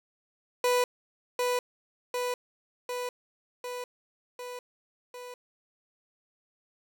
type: tone with echo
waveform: 30% pulse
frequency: 493.9 Hz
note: B4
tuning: in tune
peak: -20 dBFS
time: 0.64-0.84 s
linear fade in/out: 2 ms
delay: 750 ms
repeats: 6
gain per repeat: -3 dB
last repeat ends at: 5.34 s
effects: none